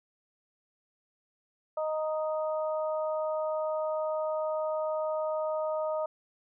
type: harmonic tone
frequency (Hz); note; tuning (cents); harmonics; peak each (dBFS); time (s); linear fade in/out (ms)
311.1; D#4; 0; 2 / 3 / 4; -29 / -38 / -39; 1.77-6.06; 5
effects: none